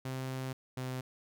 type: tone pair in turn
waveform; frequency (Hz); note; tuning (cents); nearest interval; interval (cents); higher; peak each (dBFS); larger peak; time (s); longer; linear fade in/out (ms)
sawtooth; 130.81 / 128.56; C3 / C3; 0 / -30; unison; 30; first; -32 / -32; neither; 0.05-0.53 / 0.77-1.01; first; 5
effects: none